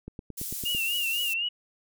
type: click train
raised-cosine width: 3 ms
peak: -25 dBFS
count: 7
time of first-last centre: 0.08-0.749 s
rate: 8.97 Hz
type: high-pass noise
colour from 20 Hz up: pink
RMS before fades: -35 dBFS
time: 0.37-1.34 s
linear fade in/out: 10 ms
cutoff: 9300 Hz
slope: 12 dB/octave
type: tone with vibrato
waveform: sine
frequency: 2794 Hz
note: F7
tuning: in tune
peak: -26 dBFS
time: 0.65-1.49 s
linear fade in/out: 10 ms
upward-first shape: triangle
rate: 4 Hz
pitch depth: 93 cents each way
effects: none